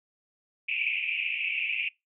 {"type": "band-pass noise", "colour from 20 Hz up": "white", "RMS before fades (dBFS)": -30, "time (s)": [0.68, 1.89], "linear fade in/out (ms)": 10, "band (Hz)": [2300, 2700], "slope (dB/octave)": 96, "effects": ["noise-tail reverb RT60 0.2 s tail -23 dB re dry"]}